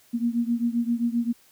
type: beating tone pair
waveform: sine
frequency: 233.1 / 240.7 Hz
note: A#3 / B3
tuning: 0 / -44 cents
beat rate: 7.6 Hz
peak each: -24 / -26 dBFS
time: 0.13-1.33 s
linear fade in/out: 20 ms
effects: white hiss -58 dBFS RMS until 1.51 s